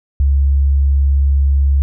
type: tone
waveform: sine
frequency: 69.3 Hz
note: C#2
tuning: in tune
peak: -9 dBFS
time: 0.2-1.82 s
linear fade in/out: 0 ms
effects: none